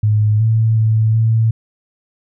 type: tone with pitch steps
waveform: sine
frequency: 106.4 / 111.7 / 110.2 / 112.3 Hz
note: G#2 / A2 / A2 / A2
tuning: +42 / +27 / +3 / +36 cents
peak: -10 dBFS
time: 0.03-1.51 s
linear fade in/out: 5 ms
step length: 370 ms
effects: none